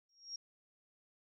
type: tone with exponential growth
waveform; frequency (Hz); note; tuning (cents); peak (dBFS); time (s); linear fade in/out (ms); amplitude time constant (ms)
sine; 5588; F8; 0; -38; 0.09-0.36; 5; 58
effects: none